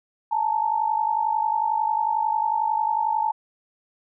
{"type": "tone pair together", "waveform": "sine", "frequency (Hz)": [858.9, 910], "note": ["A5", "A#5"], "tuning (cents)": [-42, -42], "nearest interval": "minor second", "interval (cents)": 100, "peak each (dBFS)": -23, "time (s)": [0.31, 3.32], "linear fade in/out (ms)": 10, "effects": []}